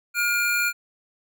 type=tone pair together; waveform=square; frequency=1422.9 / 2393 Hz; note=F6 / D7; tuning=+32 / +32 cents; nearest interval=major sixth; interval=900 cents; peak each=-24 dBFS; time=0.14-0.73 s; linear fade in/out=50 ms; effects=none